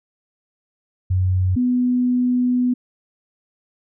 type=tone pair in turn; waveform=sine; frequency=92.5 / 248.3 Hz; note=F#2 / B3; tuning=0 / +9 cents; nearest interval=octave + perfect fourth; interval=1709 cents; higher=second; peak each=-15 dBFS; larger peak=neither; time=1.1-1.56 / 1.56-2.74 s; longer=second; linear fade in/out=10 ms; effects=none